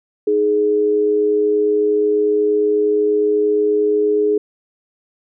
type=tone pair together; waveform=sine; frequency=311.1 / 419.5 Hz; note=D#4 / G#4; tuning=0 / +17 cents; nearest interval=perfect fourth; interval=517 cents; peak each=-22 / -13 dBFS; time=0.27-4.38 s; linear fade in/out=5 ms; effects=none